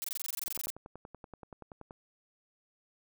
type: noise bursts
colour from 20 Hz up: blue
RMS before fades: -36 dBFS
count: 16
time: 0.02-0.702 s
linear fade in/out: 0 ms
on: 22 ms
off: 22 ms
type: click train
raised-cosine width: 1 ms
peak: -32 dBFS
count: 16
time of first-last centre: 0.48-1.909 s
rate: 10.5 Hz
effects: none